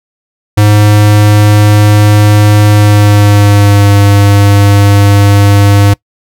square tone with pitch glide, 104.6 to 100.98 Hz, G#2 to G#2, +13 to -48 cents, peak -3 dBFS, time 0.57-5.94 s, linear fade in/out 10 ms, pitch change -61 cents, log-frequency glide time 2.71-3.91 s, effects noise-tail reverb RT60 0.1 s tail -23 dB re dry

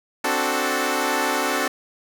10% pulse chord, D dominant seventh, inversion third, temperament equal, 261.6 / 293.7 / 370 / 440 Hz, C4 / D4 / F#4 / A4, 0 / 0 / 0 / 0 cents, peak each -18 dBFS, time 0.24-1.68 s, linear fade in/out 5 ms, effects none

